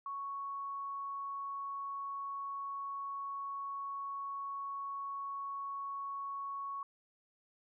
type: tone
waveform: sine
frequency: 1110 Hz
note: C#6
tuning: 2 cents sharp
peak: -38 dBFS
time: 0.06-6.83 s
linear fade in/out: 2 ms
effects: none